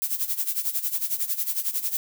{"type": "noise with tremolo", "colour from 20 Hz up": "violet", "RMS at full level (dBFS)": -24, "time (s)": [0.02, 1.97], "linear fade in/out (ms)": 0, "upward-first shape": "sine", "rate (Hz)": 11, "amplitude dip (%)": 80, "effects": []}